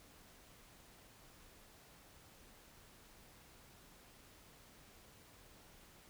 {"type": "silence", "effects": ["pink hiss -62 dBFS RMS until 6.09 s"]}